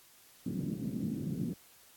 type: band-pass noise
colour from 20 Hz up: pink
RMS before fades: -36 dBFS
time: 0.46-1.54 s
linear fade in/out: 5 ms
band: 150 to 260 Hz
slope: 24 dB/octave
effects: white hiss -60 dBFS RMS until 1.96 s + AAC 64 kbps